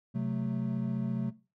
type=chord; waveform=triangle; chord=F# diminished; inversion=second; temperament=equal; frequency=130.81 / 185 / 220 Hz; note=C3 / F#3 / A3; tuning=0 / 0 / 0 cents; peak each=-32 dBFS; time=0.14-1.31 s; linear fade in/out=20 ms; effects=noise-tail reverb RT60 0.3 s tail -17 dB re dry